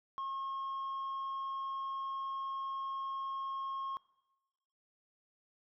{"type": "tone with tanh clipping", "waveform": "sine", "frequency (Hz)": 1081, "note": "C#6", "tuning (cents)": -44, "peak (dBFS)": -37, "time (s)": [0.18, 3.97], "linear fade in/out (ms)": 0, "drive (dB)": 2, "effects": ["noise-tail reverb RT60 1.0 s tail -21 dB re dry"]}